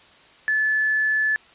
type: tone with quantisation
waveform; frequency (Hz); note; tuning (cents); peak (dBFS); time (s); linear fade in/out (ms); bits
sine; 1733; A6; -27; -18; 0.48-1.36; 0; 8
effects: white hiss -51 dBFS RMS until 1.54 s + resampled to 8000 Hz